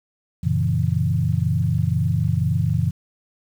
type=chord; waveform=sine; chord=F# dominant seventh; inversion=none; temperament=equal; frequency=92.5 / 116.54 / 138.59 / 164.81 Hz; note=F#2 / A#2 / C#3 / E3; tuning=0 / 0 / 0 / 0 cents; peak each=-23 dBFS; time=0.43-2.91 s; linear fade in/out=10 ms; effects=8-bit